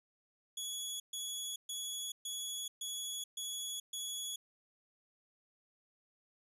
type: tone bursts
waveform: 20% pulse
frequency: 3372 Hz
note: G#7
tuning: 26 cents sharp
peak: -33 dBFS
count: 7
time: 0.57-4.36 s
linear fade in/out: 5 ms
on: 430 ms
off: 130 ms
effects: none